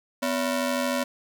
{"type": "ring-modulated tone", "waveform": "sawtooth", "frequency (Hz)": 410.9, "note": "G#4", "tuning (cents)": -18, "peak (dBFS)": -17, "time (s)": [0.22, 1.04], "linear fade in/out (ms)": 10, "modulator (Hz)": 159, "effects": []}